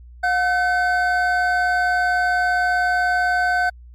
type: tone pair together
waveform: triangle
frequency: 719.6 / 1524 Hz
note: F#5 / G6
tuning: -48 / -49 cents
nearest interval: octave + minor second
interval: 1299 cents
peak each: -17 dBFS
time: 0.23-3.7 s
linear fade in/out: 10 ms
effects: added 60 Hz sine -39 dBFS peak until 3.94 s + MP3 64 kbps

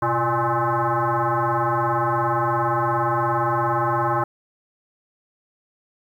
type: tone with frequency modulation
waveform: sine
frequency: 109.4 Hz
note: A2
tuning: 9 cents flat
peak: -18 dBFS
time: 0.02-4.24 s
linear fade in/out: 5 ms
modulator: 236 Hz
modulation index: 5.3
effects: 9-bit

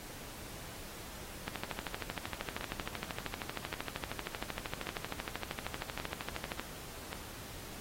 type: two click trains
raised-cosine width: 0.3 ms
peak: -22 / -20 dBFS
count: 5 / 67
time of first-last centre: 2.61-7.13 / 1.48-6.596 s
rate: 0.885 / 12.9 Hz
effects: pink hiss -48 dBFS RMS until 7.8 s + AAC 48 kbps

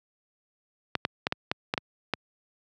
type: clicks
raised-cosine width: 0.3 ms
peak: -9 dBFS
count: 8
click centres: 0.953 / 1.051 / 1.269 / 1.324 / 1.515 / 1.739 / 1.778 / 2.137 s
effects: high-pass 100 Hz 12 dB/octave

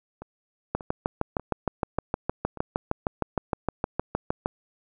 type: two click trains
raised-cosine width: 1 ms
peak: -24 / -10 dBFS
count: 5 / 25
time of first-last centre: 0.22-2.573 / 0.75-4.459 s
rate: 1.7 / 6.47 Hz
effects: none

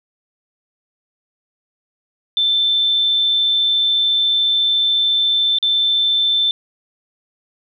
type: tone with dropouts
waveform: sine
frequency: 3543 Hz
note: A7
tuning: 11 cents sharp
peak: -13 dBFS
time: 2.37-6.51 s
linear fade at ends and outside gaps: 1 ms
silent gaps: 5.586-5.627 s
effects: none

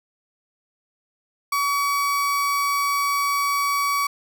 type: tone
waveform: 35% pulse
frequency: 1135 Hz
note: C#6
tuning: 41 cents sharp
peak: -18 dBFS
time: 1.52-4.07 s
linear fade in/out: 5 ms
effects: none

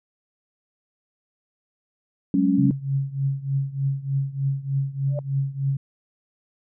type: chord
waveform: sine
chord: F# suspended second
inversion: none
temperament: equal with one note detuned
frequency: 188.23 / 207.7 / 277.2 Hz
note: F#3 / G#3 / C#4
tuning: +30 / 0 / 0 cents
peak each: -22 / -23 / -19 dBFS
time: 2.34-2.71 s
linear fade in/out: 2 ms
type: tone with tremolo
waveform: sine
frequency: 137.3 Hz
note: C#3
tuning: 16 cents flat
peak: -18 dBFS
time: 2.58-5.77 s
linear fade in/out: 5 ms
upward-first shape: triangle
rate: 3.3 Hz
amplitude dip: 90%
type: tone with exponential growth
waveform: sine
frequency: 587.3 Hz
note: D5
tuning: in tune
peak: -23 dBFS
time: 5.07-5.19 s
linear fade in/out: 1 ms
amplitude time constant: 25 ms
effects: none

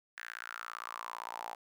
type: tone with high-pass filter sweep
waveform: sawtooth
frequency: 57.7 Hz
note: A#1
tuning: 17 cents flat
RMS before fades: -44 dBFS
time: 0.17-1.55 s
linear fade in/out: 5 ms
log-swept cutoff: 1700 to 810 Hz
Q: 5.7
effects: none

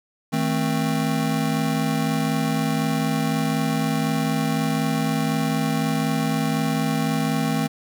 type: chord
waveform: square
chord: A diminished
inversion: second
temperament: just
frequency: 158.4 / 220 / 264 Hz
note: Eb3 / A3 / C4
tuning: +31 / 0 / +16 cents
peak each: -25 / -26 / -26 dBFS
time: 0.32-7.68 s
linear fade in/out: 20 ms
effects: 8-bit

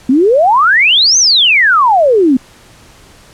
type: exponential two-way sweep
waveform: sine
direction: up then down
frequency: 243.9 to 6440 to 243.9 Hz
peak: -5 dBFS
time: 0.09-2.37 s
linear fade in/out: 5 ms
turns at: 1.18 s
effects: pink hiss -41 dBFS RMS until 3.33 s + low-pass 10000 Hz 12 dB/octave

